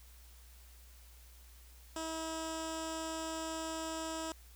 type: tone with low-pass filter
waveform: 15% pulse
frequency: 321.9 Hz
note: E4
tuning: 41 cents flat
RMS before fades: -40 dBFS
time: 1.96-4.32 s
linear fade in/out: 2 ms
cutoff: 7800 Hz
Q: 2.9
effects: added 60 Hz sine -55 dBFS peak until 4.55 s + white hiss -62 dBFS RMS until 4.55 s